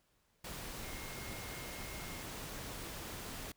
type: tone in noise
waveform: sine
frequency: 2140 Hz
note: C7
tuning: 38 cents sharp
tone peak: -53 dBFS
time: 0.83-2.22 s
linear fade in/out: 5 ms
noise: pink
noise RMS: -45 dBFS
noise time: 0.44-3.52 s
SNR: -11 dB
effects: pink hiss -75 dBFS RMS until 3.56 s